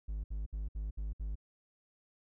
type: tone bursts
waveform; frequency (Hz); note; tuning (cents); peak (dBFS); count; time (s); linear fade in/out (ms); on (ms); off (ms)
triangle; 51.91; G#1; 0; -33; 6; 0.08-1.355; 10; 160; 63
effects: none